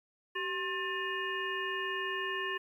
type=harmonic tone with a mistuned harmonic; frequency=356.4 Hz; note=F4; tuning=35 cents sharp; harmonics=1 / 3 / 5 / 7 / 8; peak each=-39 / -39 / -36 / -45 / -41 dBFS; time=0.35-2.58 s; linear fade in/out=10 ms; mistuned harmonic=1; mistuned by=+130 cents; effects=11-bit